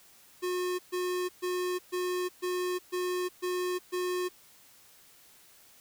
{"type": "tone bursts", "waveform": "square", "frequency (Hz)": 361.5, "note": "F#4", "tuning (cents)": -40, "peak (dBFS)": -30, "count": 8, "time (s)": [0.42, 4.29], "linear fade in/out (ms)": 20, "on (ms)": 370, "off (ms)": 130, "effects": ["white hiss -58 dBFS RMS until 5.8 s"]}